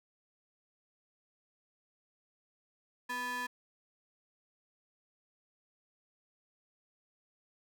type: ring-modulated tone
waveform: square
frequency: 370 Hz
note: F#4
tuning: in tune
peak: -33 dBFS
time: 3.09-3.47 s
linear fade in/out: 10 ms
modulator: 1360 Hz
effects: none